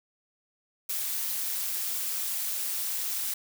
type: noise with amplitude modulation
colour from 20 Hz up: blue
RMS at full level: -29 dBFS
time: 0.89-3.34 s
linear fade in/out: 5 ms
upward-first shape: sine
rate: 193 Hz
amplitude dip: 50%
effects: none